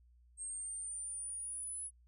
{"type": "exponential sweep", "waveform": "sine", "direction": "up", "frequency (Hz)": [8430, 10220], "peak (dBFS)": -40, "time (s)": [0.37, 1.91], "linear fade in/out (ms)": 50, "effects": ["added 60 Hz sine -62 dBFS peak until 2.07 s"]}